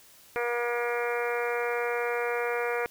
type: harmonic tone with a mistuned harmonic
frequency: 239.2 Hz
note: A#3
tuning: 45 cents sharp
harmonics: 2 / 3 / 4 / 5 / 6 / 7 / 8 / 9 / 10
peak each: -29 / -36 / -38 / -39 / -36 / -39 / -40 / -39 / -39 dBFS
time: 0.36-2.86 s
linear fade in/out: 0 ms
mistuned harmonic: 10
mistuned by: -16 cents
effects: white hiss -55 dBFS RMS until 2.9 s